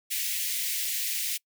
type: high-pass noise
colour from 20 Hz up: white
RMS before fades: -30 dBFS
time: 0.1-1.38 s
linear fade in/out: 20 ms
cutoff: 1900 Hz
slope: 48 dB/octave
effects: noise-tail reverb RT60 0.1 s tail -25 dB re dry